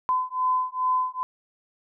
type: beating tone pair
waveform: sine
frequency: 1016 / 1018.4 Hz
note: B5 / C6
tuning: +49 / -47 cents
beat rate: 2.4 Hz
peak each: -25 dBFS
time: 0.09-1.23 s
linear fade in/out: 0 ms
effects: none